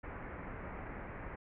pink low-pass noise, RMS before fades -45 dBFS, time 0.03-1.36 s, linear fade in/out 10 ms, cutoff 2200 Hz, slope 48 dB/octave, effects none

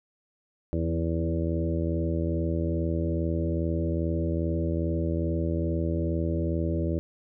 harmonic tone with a mistuned harmonic, 82.41 Hz, E2, in tune, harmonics 1 / 2 / 3 / 4 / 5 / 6 / 7, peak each -28 / -31 / -36 / -31 / -38 / -38 / -36 dBFS, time 0.73-6.99 s, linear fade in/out 0 ms, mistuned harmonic 3, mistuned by +19 cents, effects none

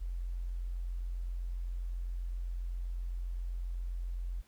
sine tone, 43.81 Hz, F1, 6 cents sharp, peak -34 dBFS, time 0-4.42 s, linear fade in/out 20 ms, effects pink hiss -67 dBFS RMS until 4.47 s

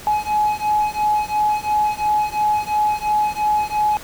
triangle beating tone pair, 843 / 845.9 Hz, G#5 / G#5, +26 / +32 cents, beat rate 2.9 Hz, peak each -16 dBFS, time 0.07-3.97 s, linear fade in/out 0 ms, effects tanh soft clip ceiling -12 dBFS + pink hiss -37 dBFS RMS until 4.03 s

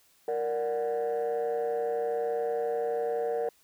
sine chord, Bb augmented, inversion none, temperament equal, 466.2 / 587.3 / 740 Hz, Bb4 / D5 / F#5, 0 / 0 / 0 cents, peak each -27 / -33 / -33 dBFS, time 0.28-3.49 s, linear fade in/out 2 ms, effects tanh soft clip ceiling -23 dBFS + white hiss -64 dBFS RMS until 3.63 s

